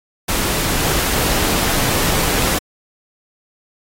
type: noise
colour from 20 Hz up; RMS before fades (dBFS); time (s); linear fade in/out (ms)
pink; -18; 0.28-2.59; 10
effects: AAC 48 kbps